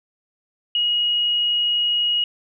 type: tone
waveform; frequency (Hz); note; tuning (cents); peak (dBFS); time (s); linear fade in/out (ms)
sine; 2892; F#7; -40; -17; 0.75-2.24; 2
effects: none